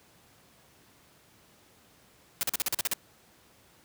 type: noise bursts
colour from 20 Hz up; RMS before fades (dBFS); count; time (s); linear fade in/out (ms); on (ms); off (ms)
white; -28; 9; 2.41-2.935; 0; 21; 42
effects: pink hiss -60 dBFS RMS until 3.84 s + high-pass 80 Hz 12 dB/octave